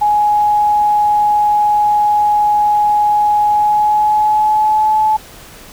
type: tone with pitch glide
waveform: sine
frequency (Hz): 836 to 862.5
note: G#5 to A5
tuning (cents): +11 to -35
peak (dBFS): -9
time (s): 0.01-5.17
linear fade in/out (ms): 10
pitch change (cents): +54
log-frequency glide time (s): 3.47-5.02
effects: pink hiss -37 dBFS RMS until 5.72 s